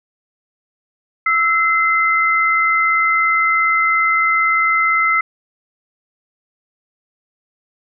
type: tone pair together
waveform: sine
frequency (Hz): 1318.5 / 2061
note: E6 / C7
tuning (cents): 0 / -27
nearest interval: minor sixth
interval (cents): 773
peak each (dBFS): -15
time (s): 1.26-5.21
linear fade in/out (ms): 5
effects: none